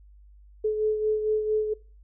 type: beating tone pair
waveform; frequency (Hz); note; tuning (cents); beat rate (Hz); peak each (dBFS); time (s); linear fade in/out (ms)
sine; 429.3 / 433.7; A4 / A4; -43 / -25; 4.4; -23 / -32; 0.64-1.74; 10
effects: noise-tail reverb RT60 0.4 s tail -23 dB re dry + added 50 Hz sine -49 dBFS peak until 2.03 s